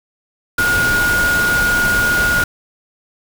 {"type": "tone in noise", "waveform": "sine", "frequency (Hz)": 1436, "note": "F6", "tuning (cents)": 48, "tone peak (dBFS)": -13, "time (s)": [0.58, 2.44], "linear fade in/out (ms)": 5, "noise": "pink", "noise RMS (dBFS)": -21, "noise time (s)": [0.58, 2.44], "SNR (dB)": 5, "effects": []}